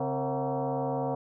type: tone with frequency modulation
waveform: sine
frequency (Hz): 138.8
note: C#3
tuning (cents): +3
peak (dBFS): -27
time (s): 0-1.15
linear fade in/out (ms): 5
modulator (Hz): 201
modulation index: 3.8
effects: none